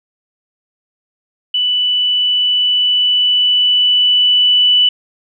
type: tone with level ramp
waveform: sine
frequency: 2975 Hz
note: F#7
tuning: 9 cents sharp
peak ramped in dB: -12 to -7 dBFS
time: 1.54-4.89 s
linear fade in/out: 5 ms
effects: none